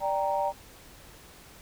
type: chord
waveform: sine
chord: G minor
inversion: second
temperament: equal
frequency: 587.3 / 784 / 932.3 Hz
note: D5 / G5 / Bb5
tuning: 0 / 0 / 0 cents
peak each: -29 dBFS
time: 0-0.53 s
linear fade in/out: 50 ms
effects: tanh soft clip ceiling -15 dBFS + pink hiss -51 dBFS RMS until 1.61 s